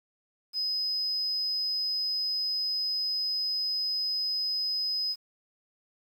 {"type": "tone", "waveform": "sine", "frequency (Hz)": 5040, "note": "D#8", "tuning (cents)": 21, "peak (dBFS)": -26, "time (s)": [0.53, 5.16], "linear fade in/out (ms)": 50, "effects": ["tanh soft clip ceiling -23 dBFS", "9-bit"]}